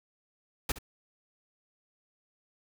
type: noise with echo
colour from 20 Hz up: pink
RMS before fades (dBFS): -29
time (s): 0.69-0.72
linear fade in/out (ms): 5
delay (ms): 67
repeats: 1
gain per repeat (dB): -15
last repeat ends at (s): 0.787
effects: none